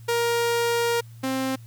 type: tone pair in turn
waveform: sawtooth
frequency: 470 / 263.8 Hz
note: A#4 / C4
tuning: +14 / +14 cents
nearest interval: minor seventh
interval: 1000 cents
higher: first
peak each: -17 / -20 dBFS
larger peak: first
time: 0.08-1.01 / 1.23-1.56 s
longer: first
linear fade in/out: 10 ms
effects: added 115 Hz sine -41 dBFS peak until 1.66 s + white hiss -58 dBFS RMS until 1.66 s